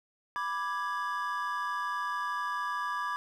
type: chord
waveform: triangle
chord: G# diminished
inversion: first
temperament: equal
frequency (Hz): 987.8 / 1174.7 / 1661.2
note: B5 / D6 / G#6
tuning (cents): 0 / 0 / 0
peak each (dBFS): -34 / -32 / -35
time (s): 0.36-3.16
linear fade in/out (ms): 0
effects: none